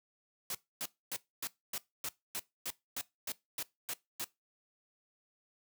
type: noise bursts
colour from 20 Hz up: white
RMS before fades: -38 dBFS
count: 13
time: 0.5-4.244 s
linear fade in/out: 2 ms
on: 48 ms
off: 260 ms
effects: noise-tail reverb RT60 0.2 s tail -20 dB re dry + high-pass 100 Hz 12 dB/octave